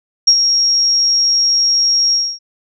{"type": "tone with ADSR envelope", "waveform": "sine", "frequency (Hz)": 5588, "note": "F8", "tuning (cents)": 0, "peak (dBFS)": -3, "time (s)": [0.27, 2.39], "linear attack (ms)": 10, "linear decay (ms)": 67, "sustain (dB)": -7, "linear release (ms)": 260, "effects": []}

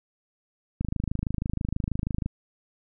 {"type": "click train", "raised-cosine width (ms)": 5, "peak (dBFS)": -15, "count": 39, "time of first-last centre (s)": [0.81, 2.26], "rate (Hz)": 26.2, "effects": []}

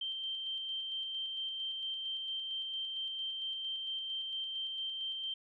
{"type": "tone with tremolo", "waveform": "sine", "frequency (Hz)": 3136, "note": "G7", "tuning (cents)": 0, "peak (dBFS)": -35, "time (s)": [0.01, 5.34], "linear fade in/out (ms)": 5, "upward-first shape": "square", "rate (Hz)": 4.4, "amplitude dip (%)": 25, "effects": []}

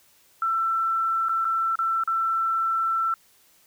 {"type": "tone with dropouts", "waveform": "sine", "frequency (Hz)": 1338, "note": "E6", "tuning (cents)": 25, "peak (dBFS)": -21, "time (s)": [0.42, 3.14], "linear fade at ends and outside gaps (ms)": 2, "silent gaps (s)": [[1.286, 1.293], [1.446, 1.451], [1.756, 1.789], [2.037, 2.075]], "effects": ["white hiss -59 dBFS RMS until 3.66 s"]}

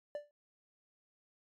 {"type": "tone with exponential decay", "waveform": "triangle", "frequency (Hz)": 587.3, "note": "D5", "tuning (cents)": 0, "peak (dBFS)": -32, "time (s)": [0.15, 0.31], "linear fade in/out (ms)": 1, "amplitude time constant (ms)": 33, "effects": ["MP3 96 kbps"]}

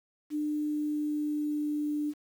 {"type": "tone with pitch glide", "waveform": "sine", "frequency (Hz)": [299.9, 297.1], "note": ["D4", "D4"], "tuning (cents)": [36, 20], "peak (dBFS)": -28, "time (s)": [0.3, 2.14], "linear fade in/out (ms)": 50, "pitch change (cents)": -16, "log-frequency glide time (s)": [0.51, 1.92], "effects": ["9-bit"]}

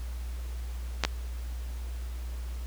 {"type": "clicks", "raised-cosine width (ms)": 0.2, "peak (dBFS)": -7, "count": 2, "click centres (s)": [1.037, 1.05], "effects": ["added 60 Hz sine -33 dBFS peak until 2.66 s", "pink hiss -51 dBFS RMS until 2.66 s"]}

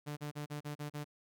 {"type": "tone bursts", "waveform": "sawtooth", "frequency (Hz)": 147.7, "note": "D3", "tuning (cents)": 10, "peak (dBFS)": -35, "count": 7, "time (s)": [0.06, 1.046], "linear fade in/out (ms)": 20, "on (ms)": 110, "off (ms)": 36, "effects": []}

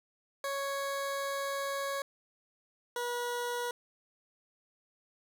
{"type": "tone pair in turn", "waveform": "20% pulse", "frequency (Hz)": [554.4, 483.4], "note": ["C#5", "B4"], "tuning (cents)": [0, -37], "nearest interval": "major second", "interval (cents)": 237, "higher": "first", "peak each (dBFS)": -28, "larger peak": "neither", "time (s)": [[0.44, 2.02], [2.96, 3.71]], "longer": "first", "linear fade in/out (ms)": 2, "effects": []}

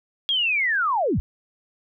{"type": "linear sweep", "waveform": "sine", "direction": "down", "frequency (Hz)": [3322, 34.24], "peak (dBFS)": -19, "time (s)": [0.29, 1.2], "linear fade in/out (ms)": 0, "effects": []}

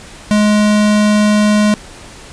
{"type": "tone", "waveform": "square", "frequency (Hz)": 210, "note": "G#3", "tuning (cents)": 19, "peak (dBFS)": -9, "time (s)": [0.31, 1.74], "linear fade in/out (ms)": 0, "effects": ["pink hiss -35 dBFS RMS until 2.32 s", "resampled to 22050 Hz"]}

